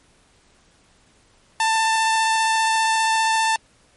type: tone with vibrato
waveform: sawtooth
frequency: 890 Hz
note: A5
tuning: 20 cents sharp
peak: -13 dBFS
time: 1.6-3.56 s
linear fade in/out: 2 ms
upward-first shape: sine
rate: 15 Hz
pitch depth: 9 cents each way
effects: pink hiss -57 dBFS RMS until 3.96 s + MP3 48 kbps